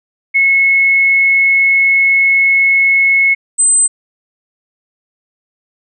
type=tone pair in turn; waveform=sine; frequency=2186 / 8130 Hz; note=C#7 / B8; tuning=-25 / +49 cents; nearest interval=octave + major seventh; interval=2274 cents; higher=second; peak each=-7 dBFS; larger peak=neither; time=0.34-3.35 / 3.58-3.88 s; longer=first; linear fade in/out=20 ms; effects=none